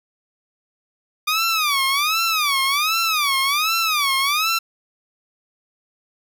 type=tone with vibrato; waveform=15% pulse; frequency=1203 Hz; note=D6; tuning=41 cents sharp; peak=-11 dBFS; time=1.27-4.59 s; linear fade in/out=10 ms; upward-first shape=sine; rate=1.3 Hz; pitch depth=200 cents each way; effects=none